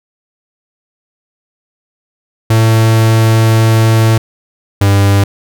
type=tone pair in turn; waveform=45% pulse; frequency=112 / 99.77 Hz; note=A2 / G2; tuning=+31 / +31 cents; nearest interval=major second; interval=200 cents; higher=first; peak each=-6 dBFS; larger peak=neither; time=2.5-4.18 / 4.81-5.24 s; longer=first; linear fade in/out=5 ms; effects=none